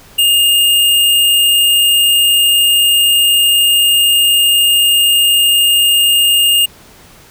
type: tone with sample-and-hold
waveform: sine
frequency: 2829 Hz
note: F7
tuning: 22 cents sharp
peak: -7 dBFS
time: 0.18-6.66 s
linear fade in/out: 10 ms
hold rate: 11025 Hz
effects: pink hiss -41 dBFS RMS until 7.3 s